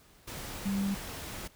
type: tone in noise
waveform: sine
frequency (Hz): 197.5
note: G3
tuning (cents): +13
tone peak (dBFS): -28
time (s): 0.65-0.95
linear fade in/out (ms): 10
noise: pink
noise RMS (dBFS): -41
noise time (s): 0.27-1.48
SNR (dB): +10
effects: pink hiss -60 dBFS RMS until 1.55 s